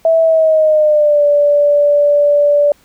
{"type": "tone with pitch glide", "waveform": "sine", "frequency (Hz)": [653, 581.8], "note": ["E5", "D5"], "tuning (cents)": [-17, -16], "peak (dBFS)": -7, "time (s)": [0.05, 2.72], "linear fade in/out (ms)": 2, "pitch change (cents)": -199, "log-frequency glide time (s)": [0.22, 1.25], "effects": ["pink hiss -51 dBFS RMS until 2.84 s"]}